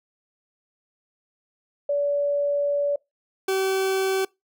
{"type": "tone pair in turn", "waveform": ["sine", "40% pulse"], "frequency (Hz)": [574, 383.1], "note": ["D5", "G4"], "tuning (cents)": [-40, -40], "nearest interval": "perfect fifth", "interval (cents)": 700, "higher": "first", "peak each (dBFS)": -20, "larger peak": "neither", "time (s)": [[1.89, 2.96], [3.48, 4.25]], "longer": "first", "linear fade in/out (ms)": 5, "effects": ["noise-tail reverb RT60 0.2 s tail -24 dB re dry"]}